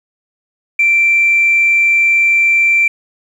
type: tone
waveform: sine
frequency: 2349 Hz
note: D7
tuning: in tune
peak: -7 dBFS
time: 0.79-2.88 s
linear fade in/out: 5 ms
effects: tanh soft clip ceiling -3 dBFS + 7-bit